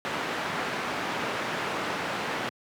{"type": "low-pass noise", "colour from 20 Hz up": "white", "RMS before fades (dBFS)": -31, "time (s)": [0.05, 2.49], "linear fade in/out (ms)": 0, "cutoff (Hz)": 1800, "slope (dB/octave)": 12, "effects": ["high-pass 150 Hz 12 dB/octave"]}